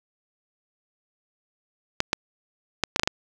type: clicks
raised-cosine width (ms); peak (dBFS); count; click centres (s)
0.2; -3; 7; 2.004 / 2.131 / 2.837 / 2.961 / 2.996 / 3.034 / 3.075
effects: none